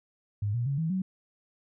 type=tone with pitch steps; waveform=sine; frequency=103 / 119.69 / 139.09 / 161.62 / 187.81 Hz; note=G#2 / A#2 / C#3 / E3 / F#3; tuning=-14 / +46 / +6 / -34 / +26 cents; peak=-26 dBFS; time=0.42-1.02 s; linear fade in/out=5 ms; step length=120 ms; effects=none